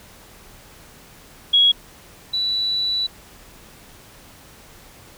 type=tone pair in turn; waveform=sine; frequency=3322 / 3951 Hz; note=G#7 / B7; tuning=0 / 0 cents; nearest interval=minor third; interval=300 cents; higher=second; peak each=-11 / -19 dBFS; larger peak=first; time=1.53-1.72 / 2.33-3.07 s; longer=second; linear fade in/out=10 ms; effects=pink hiss -46 dBFS RMS until 5.17 s